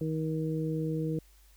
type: harmonic tone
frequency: 158.2 Hz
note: D#3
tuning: 29 cents sharp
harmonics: 1 / 2 / 3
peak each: -31 / -34 / -36 dBFS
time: 0.01-1.19 s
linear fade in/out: 2 ms
effects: added 50 Hz sine -57 dBFS peak until 1.56 s + white hiss -64 dBFS RMS until 1.56 s